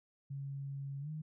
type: tone with pitch glide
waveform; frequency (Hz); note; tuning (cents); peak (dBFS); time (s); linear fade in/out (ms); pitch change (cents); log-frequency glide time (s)
sine; 138.59 to 154.67; C#3 to D#3; 0 to -10; -39; 0.3-1.22; 10; +190; 1-1.1
effects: none